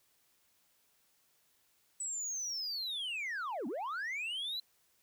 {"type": "linear two-way sweep", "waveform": "sine", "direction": "down then up", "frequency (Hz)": [7980, 207.7, 4077], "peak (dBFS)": -33, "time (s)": [2, 4.6], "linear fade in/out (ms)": 5, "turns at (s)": 3.67, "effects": ["tanh soft clip ceiling -35 dBFS", "white hiss -72 dBFS RMS until 5.02 s"]}